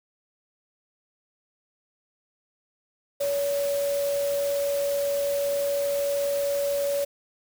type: tone in noise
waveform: sine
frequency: 566 Hz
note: C#5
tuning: 36 cents sharp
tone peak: -23 dBFS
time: 3.2-7.05 s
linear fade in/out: 10 ms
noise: white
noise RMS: -37 dBFS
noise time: 3.2-7.05 s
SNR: +11 dB
effects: none